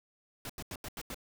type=noise bursts; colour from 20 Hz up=pink; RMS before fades=-41 dBFS; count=6; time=0.45-1.145 s; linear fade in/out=2 ms; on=45 ms; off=85 ms
type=clicks; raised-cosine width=1 ms; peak=-33 / -35 dBFS; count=2; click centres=0.758 / 1.102 s
effects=none